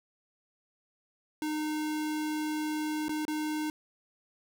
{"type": "tone with dropouts", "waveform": "square", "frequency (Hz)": 306.2, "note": "D#4", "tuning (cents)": -28, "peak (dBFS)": -31, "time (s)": [1.42, 3.7], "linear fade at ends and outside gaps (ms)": 1, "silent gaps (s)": [[3.083, 3.093], [3.252, 3.28]], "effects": []}